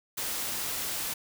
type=noise; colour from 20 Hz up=white; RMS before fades=-33 dBFS; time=0.17-1.14 s; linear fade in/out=10 ms; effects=none